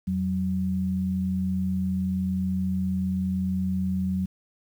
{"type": "tone pair together", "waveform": "sine", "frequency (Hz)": [86.2, 187.14], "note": ["F2", "F#3"], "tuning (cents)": [-22, 20], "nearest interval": "octave + minor second", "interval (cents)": 1342, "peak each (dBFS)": [-31, -24], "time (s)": [0.07, 4.26], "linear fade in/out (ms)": 10, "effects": ["9-bit"]}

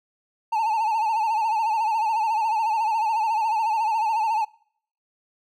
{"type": "tone with vibrato", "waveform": "triangle", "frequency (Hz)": 880, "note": "A5", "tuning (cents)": 0, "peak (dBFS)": -18, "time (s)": [0.52, 4.45], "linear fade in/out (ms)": 10, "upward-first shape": "sine", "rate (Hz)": 14, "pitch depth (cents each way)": 79, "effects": ["noise-tail reverb RT60 0.6 s tail -24 dB re dry"]}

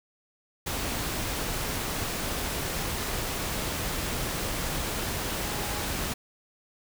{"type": "tone in noise", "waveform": "sine", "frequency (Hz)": 830.6, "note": "G#5", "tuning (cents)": 0, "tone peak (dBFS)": -42, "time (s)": [5.45, 5.88], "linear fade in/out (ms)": 10, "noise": "pink", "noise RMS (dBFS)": -31, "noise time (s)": [0.66, 6.14], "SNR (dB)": -14, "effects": []}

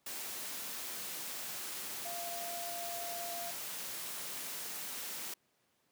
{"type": "tone in noise", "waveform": "sine", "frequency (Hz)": 691, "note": "F5", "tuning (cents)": -19, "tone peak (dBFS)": -42, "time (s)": [2.05, 3.51], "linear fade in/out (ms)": 5, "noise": "white", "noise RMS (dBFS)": -42, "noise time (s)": [0.06, 5.34], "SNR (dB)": -3, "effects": ["pink hiss -75 dBFS RMS until 5.91 s", "high-pass 150 Hz 12 dB/octave"]}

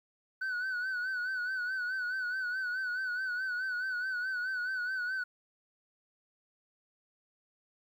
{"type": "tone with vibrato", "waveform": "sine", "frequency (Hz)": 1498, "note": "F#6", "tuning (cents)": 21, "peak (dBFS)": -29, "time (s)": [0.41, 5.24], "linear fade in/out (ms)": 10, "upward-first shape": "sine", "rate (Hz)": 4.7, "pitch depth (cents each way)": 61, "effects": ["tanh soft clip ceiling -31 dBFS", "11-bit"]}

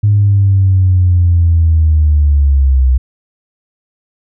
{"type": "linear sweep", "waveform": "sine", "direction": "down", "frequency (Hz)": [104.5, 62.9], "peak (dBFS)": -5, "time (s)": [0.03, 2.98], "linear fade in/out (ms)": 10, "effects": ["tanh soft clip ceiling -1 dBFS"]}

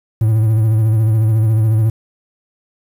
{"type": "tone with vibrato", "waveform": "triangle", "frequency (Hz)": 110, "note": "A2", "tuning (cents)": 0, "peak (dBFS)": -8, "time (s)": [0.21, 1.9], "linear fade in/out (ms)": 5, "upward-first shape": "triangle", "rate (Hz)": 14, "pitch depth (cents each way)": 61, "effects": ["7-bit"]}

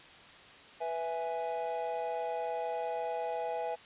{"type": "chord", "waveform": "triangle", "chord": "E major", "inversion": "second", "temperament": "equal", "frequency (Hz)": [493.9, 659.3, 830.6], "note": ["B4", "E5", "G#5"], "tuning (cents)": [0, 0, 0], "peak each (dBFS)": [-36, -35, -35], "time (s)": [0.8, 3.76], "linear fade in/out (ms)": 20, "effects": ["white hiss -53 dBFS RMS until 3.85 s", "resampled to 8000 Hz"]}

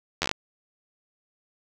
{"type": "slowing click train", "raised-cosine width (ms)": 0.2, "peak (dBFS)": -7, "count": 7, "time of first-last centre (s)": [0.22, 0.314], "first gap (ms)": 11, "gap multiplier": 1.14, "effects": []}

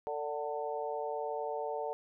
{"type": "harmonic tone with a mistuned harmonic", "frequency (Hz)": 149, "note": "D3", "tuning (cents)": 25, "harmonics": [3, 4, 5, 6], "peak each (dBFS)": [-38, -39, -40, -41], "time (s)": [0.07, 1.93], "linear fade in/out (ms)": 0, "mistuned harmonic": 4, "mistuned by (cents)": -31, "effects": []}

